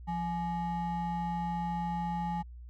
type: ring-modulated tone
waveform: triangle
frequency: 509 Hz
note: C5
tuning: 48 cents flat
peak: -26 dBFS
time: 0.07-2.43 s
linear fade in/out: 20 ms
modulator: 335 Hz
effects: added 60 Hz sine -44 dBFS peak until 2.69 s